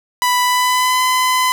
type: tone with pitch glide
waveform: sawtooth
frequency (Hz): 990 to 1014.9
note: B5 to B5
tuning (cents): +4 to +47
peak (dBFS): -9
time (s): 0.22-1.52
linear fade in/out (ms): 0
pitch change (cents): +43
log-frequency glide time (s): 0.42-1.02
effects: none